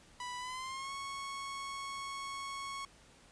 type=tone with pitch glide; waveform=sawtooth; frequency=987.8 to 1102.4 Hz; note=B5 to C#6; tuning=0 to -10 cents; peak=-36 dBFS; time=0.2-2.85 s; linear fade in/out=2 ms; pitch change=+190 cents; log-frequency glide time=0.38-0.92 s; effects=pink hiss -61 dBFS RMS until 3.31 s + resampled to 22050 Hz